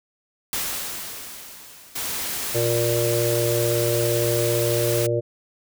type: noise with exponential decay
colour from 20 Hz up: white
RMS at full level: -25 dBFS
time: 0.53-3.02 s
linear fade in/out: 1 ms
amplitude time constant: 540 ms
type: noise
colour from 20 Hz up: white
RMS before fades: -28 dBFS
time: 1.95-5.07 s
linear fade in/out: 10 ms
type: harmonic tone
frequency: 117.8 Hz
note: A#2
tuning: 19 cents sharp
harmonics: 1 / 3 / 4 / 5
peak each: -25 / -25 / -25 / -25 dBFS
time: 2.54-5.21 s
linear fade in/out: 20 ms
effects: none